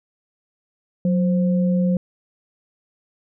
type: tone pair together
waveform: sine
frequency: 182.31 / 523.3 Hz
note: F#3 / C5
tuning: -25 / 0 cents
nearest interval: octave + tritone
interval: 1825 cents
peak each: -16 / -26 dBFS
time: 1.05-1.97 s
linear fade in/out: 2 ms
effects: none